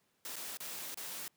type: noise with dropouts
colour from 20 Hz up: white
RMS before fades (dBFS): -43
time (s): 0.25-1.28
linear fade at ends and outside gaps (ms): 1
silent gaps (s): 0.358-0.364 / 0.571-0.603 / 0.944-0.973
effects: pink hiss -75 dBFS RMS until 1.36 s + high-pass 150 Hz 12 dB/octave